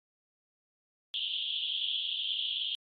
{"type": "band-pass noise", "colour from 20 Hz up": "pink", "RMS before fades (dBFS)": -34, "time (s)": [1.14, 2.75], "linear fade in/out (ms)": 0, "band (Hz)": [3000, 3500], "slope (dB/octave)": 96, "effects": ["AAC 32 kbps"]}